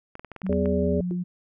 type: clicks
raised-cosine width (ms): 0.5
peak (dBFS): -24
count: 9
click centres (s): 0.154 / 0.195 / 0.247 / 0.317 / 0.363 / 0.418 / 0.466 / 0.528 / 0.658
type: tone with pitch glide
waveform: sine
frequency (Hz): 188.4 to 178.55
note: F#3 to F3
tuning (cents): +32 to +39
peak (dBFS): -25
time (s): 0.43-1.24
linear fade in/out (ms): 20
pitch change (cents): -93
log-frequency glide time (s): 0.71-0.87
type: harmonic tone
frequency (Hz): 82.8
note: E2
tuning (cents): +8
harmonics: 1 / 3 / 5 / 7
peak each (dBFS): -28 / -28 / -26 / -28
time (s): 0.49-1.01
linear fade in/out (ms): 5
type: tone with exponential decay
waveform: sine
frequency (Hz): 349.2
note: F4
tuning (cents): 0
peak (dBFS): -27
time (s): 1.11-1.24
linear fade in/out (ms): 0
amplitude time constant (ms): 27
effects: none